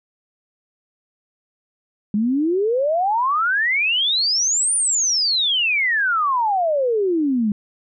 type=exponential two-way sweep; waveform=sine; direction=up then down; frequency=200.7 to 9470 to 200.7 Hz; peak=-16 dBFS; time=2.14-7.52 s; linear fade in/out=2 ms; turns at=4.75 s; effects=none